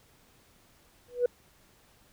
sine tone with exponential growth, 488.6 Hz, B4, 19 cents flat, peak -17 dBFS, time 1.08-1.26 s, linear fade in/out 5 ms, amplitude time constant 37 ms, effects tanh soft clip ceiling -17 dBFS + pink hiss -62 dBFS RMS until 2.12 s

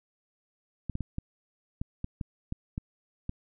clicks, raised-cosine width 5 ms, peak -20 dBFS, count 10, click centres 0.897 / 0.954 / 1.007 / 1.184 / 1.815 / 2.044 / 2.212 / 2.524 / 2.779 / 3.294 s, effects none

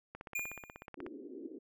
click train, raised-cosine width 0.5 ms, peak -30 dBFS, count 16, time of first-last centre 0.15-1.065 s, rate 16.4 Hz
square tone with exponential decay, 2421 Hz, D#7, 48 cents flat, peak -33 dBFS, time 0.35-0.86 s, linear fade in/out 5 ms, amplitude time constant 110 ms
white band-pass noise, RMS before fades -47 dBFS, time 0.97-1.59 s, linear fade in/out 10 ms, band 260 to 400 Hz, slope 48 dB/octave
effects none

